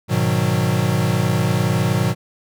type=chord; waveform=square; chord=G# minor seventh; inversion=none; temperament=equal; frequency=103.83 / 123.47 / 155.56 / 185 Hz; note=G#2 / B2 / D#3 / F#3; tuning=0 / 0 / 0 / 0 cents; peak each=-23 / -21 / -23 / -23 dBFS; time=0.08-2.15 s; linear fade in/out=50 ms; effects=none